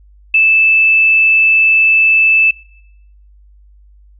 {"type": "tone", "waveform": "sine", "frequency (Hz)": 2631, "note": "E7", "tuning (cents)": -4, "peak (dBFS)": -6, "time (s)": [0.34, 2.51], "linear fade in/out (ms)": 5, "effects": ["noise-tail reverb RT60 0.8 s tail -24 dB re dry", "added 50 Hz sine -41 dBFS peak until 4.19 s"]}